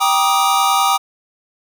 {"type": "chord", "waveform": "square", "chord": "Eb major seventh", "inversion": "first", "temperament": "equal with one note detuned", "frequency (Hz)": [784, 950.3, 1174.7, 1244.5], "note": ["G5", "Bb5", "D6", "Eb6"], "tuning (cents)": [0, 33, 0, 0], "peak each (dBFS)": [-18, -20, -23, -17], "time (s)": [0, 0.98], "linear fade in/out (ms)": 20, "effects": []}